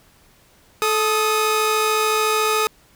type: tone pair together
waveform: sawtooth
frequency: 434.8 / 1250.6 Hz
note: A4 / D#6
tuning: -21 / +8 cents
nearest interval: octave + tritone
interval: 1829 cents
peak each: -16 / -16 dBFS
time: 0.82-2.67 s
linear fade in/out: 0 ms
effects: pink hiss -54 dBFS RMS until 2.95 s